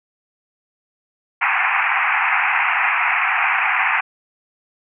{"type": "band-pass noise", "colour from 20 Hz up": "white", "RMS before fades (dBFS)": -18, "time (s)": [1.41, 4.01], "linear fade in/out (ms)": 10, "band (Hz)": [740, 2600], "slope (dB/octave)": 96, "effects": []}